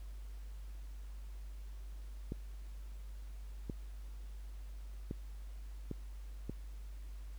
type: clicks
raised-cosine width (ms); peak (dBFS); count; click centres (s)
3; -26; 5; 2.321 / 3.698 / 5.111 / 5.913 / 6.496
effects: added 50 Hz sine -44 dBFS peak until 7.38 s + pink hiss -65 dBFS RMS until 7.38 s